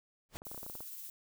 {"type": "noise with exponential growth", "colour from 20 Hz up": "pink", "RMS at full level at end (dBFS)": -39, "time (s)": [0.29, 0.37], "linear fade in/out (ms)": 0, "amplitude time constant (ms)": 16}
{"type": "clicks", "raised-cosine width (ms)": 1, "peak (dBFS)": -34, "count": 11, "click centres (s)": [0.357, 0.419, 0.468, 0.515, 0.546, 0.578, 0.631, 0.664, 0.699, 0.753, 0.806]}
{"type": "noise with tremolo", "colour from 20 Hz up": "violet", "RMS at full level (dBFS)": -45, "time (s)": [0.45, 1.1], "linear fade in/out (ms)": 2, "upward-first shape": "sine", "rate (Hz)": 17, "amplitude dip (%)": 25}
{"effects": []}